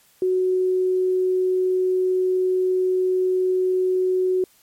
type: tone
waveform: sine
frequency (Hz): 370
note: F#4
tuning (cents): 0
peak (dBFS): -17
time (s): 0.22-4.44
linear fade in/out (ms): 2
effects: white hiss -57 dBFS RMS until 4.62 s + MP3 64 kbps